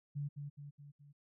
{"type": "tone with echo", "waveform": "sine", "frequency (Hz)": 144, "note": "D3", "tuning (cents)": -34, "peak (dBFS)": -36, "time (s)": [0.15, 0.29], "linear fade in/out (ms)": 20, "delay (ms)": 210, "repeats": 4, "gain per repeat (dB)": -5, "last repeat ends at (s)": 1.13, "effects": []}